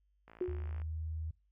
click train, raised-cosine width 0.5 ms, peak -39 dBFS, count 31, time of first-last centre 0.28-0.818 s, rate 55.8 Hz
sine tone with exponential decay, 362.2 Hz, F#4, 37 cents flat, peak -29 dBFS, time 0.41-0.74 s, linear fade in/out 2 ms, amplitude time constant 71 ms
sine tone with pitch glide, 77.4 to 79.58 Hz, D#2 to D#2, -9 to +40 cents, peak -36 dBFS, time 0.48-1.31 s, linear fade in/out 5 ms, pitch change +49 cents, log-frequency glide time 0.63-0.94 s
effects noise-tail reverb RT60 0.3 s tail -26 dB re dry + added 50 Hz sine -70 dBFS peak until 1.51 s

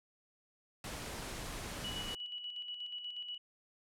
pink noise, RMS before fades -43 dBFS, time 0.84-2.15 s, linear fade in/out 2 ms
sine tone with tremolo, 2940 Hz, F#7, 12 cents flat, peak -39 dBFS, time 1.84-3.38 s, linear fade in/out 5 ms, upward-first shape square, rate 8.3 Hz, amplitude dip 45%
effects low-pass 11000 Hz 12 dB/octave

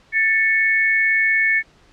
sine tone pair together, 1774.1 / 2211 Hz, A6 / C#7, +14 / -5 cents, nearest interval major third, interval 381 cents, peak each -17 dBFS, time 0.12-1.63 s, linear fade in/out 50 ms, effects pink hiss -53 dBFS RMS until 1.92 s + low-pass 5000 Hz 12 dB/octave

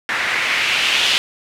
blue noise with low-pass filter sweep, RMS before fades -18 dBFS, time 0.09-1.18 s, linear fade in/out 0 ms, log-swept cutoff 1800 to 3200 Hz, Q 2.4, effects none

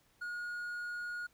triangle tone, 1440 Hz, F#6, 47 cents flat, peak -36 dBFS, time 0.21-1.27 s, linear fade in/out 10 ms, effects pink hiss -70 dBFS RMS until 1.33 s

